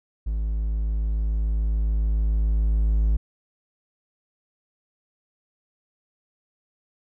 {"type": "tone with level ramp", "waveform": "triangle", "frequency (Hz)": 53.5, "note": "A1", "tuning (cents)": -48, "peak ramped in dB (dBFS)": [-21, -15], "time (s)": [0.26, 3.17], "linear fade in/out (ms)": 10, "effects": []}